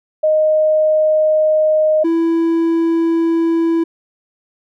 sine / triangle tone pair in turn, 620 / 331.2 Hz, D#5 / E4, -6 / +8 cents, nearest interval major seventh, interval 1086 cents, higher first, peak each -10 dBFS, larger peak neither, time 0.23-2.04 / 2.04-3.84 s, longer first, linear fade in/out 10 ms, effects none

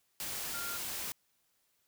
sine tone in noise, 1396.9 Hz, F6, in tune, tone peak -41 dBFS, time 0.54-0.77 s, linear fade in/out 0 ms, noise white, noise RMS -39 dBFS, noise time 0.2-1.12 s, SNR -5 dB, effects white hiss -75 dBFS RMS until 1.87 s

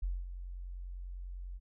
sine tone with ADSR envelope, 45.02 Hz, F#1, 47 cents flat, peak -30 dBFS, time 0.02-1.6 s, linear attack 12 ms, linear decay 220 ms, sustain -10 dB, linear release 39 ms, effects none

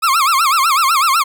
40% pulse tone with vibrato, 1201 Hz, D6, 38 cents sharp, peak -10 dBFS, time 0.02-1.24 s, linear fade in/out 20 ms, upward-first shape sine, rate 8 Hz, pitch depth 230 cents each way, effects none

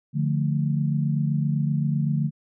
sine chord, D minor, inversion none, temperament equal, 146.83 / 174.61 / 220 Hz, D3 / F3 / A3, 0 / 0 / 0 cents, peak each -22 / -28 / -28 dBFS, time 0.13-2.31 s, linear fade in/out 50 ms, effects none

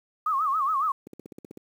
sine tone with vibrato, 1176 Hz, D6, 2 cents sharp, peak -22 dBFS, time 0.26-0.92 s, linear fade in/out 5 ms, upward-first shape sine, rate 7.2 Hz, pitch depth 170 cents each way
click train, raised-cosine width 3 ms, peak -23 dBFS, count 9, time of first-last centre 1.07-1.573 s, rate 15.9 Hz
effects high-pass 300 Hz 12 dB/octave + 9-bit

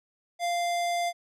square tone with low-pass filter, 695 Hz, F5, 9 cents flat, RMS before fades -28 dBFS, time 0.39-1.13 s, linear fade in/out 50 ms, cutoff 10000 Hz, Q 0.76, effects none

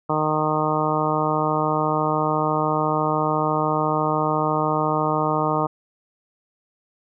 harmonic tone, 154 Hz, D#3, 17 cents flat, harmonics 1 / 2 / 3 / 4 / 5 / 6 / 7 / 8, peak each -27 / -27 / -27 / -27 / -27 / -27 / -27 / -27 dBFS, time 0.09-5.67 s, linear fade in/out 10 ms, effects none

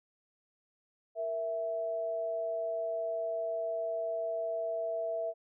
sine tone pair together, 466.2 / 659.3 Hz, A#4 / E5, 0 / 0 cents, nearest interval tritone, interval 600 cents, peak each -40 / -32 dBFS, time 1.15-5.34 s, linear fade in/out 50 ms, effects none

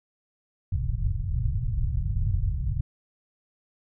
pink low-pass noise, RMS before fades -26 dBFS, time 0.72-2.81 s, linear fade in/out 5 ms, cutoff 140 Hz, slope 48 dB/octave, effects none

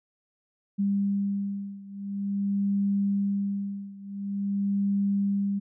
sine beating tone pair, 199.3 / 199.77 Hz, G3 / G3, +29 / +33 cents, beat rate 0.47 Hz, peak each -27 / -29 dBFS, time 0.78-5.6 s, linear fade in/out 20 ms, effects none

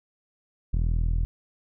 sawtooth tone with low-pass filter sweep, 40.85 Hz, E1, 15 cents flat, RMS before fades -24 dBFS, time 0.73-1.25 s, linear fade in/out 0 ms, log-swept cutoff 150 to 99 Hz, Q 0.82, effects none

